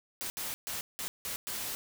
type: noise bursts at uneven times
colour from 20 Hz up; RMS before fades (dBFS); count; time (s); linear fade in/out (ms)
white; -37; 6; 0.21-0.3 / 0.37-0.54 / 0.67-0.81 / 0.99-1.08 / 1.25-1.36 / 1.47-1.75; 0
effects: none